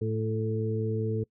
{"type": "harmonic tone with a mistuned harmonic", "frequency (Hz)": 110, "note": "A2", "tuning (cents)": 0, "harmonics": [1, 2, 3, 4], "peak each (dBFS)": [-29, -35, -38, -31], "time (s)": [0.01, 1.24], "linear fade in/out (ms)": 10, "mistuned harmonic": 3, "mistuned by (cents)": 26, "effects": ["noise-tail reverb RT60 0.1 s tail -24 dB re dry"]}